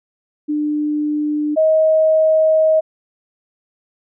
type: tone pair in turn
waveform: sine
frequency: 299 / 631.5 Hz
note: D4 / D#5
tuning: +31 / +26 cents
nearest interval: octave + minor second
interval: 1295 cents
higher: second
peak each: -16 / -10 dBFS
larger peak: second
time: 0.48-1.56 / 1.56-2.81 s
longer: second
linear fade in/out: 20 ms
effects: none